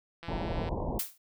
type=click train; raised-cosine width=0.3 ms; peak=-28 dBFS; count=78; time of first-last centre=0.23-0.688 s; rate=168 Hz
type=low-pass noise; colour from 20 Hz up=pink; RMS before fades=-33 dBFS; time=0.28-0.99 s; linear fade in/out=5 ms; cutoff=1000 Hz; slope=96 dB/octave
type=noise with exponential decay; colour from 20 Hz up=blue; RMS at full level=-28 dBFS; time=0.99-1.18 s; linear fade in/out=5 ms; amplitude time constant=41 ms
effects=none